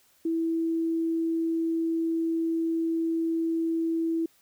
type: tone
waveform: sine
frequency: 328.5 Hz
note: E4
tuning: 6 cents flat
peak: -24 dBFS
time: 0.25-4.26 s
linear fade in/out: 5 ms
effects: white hiss -63 dBFS RMS until 4.41 s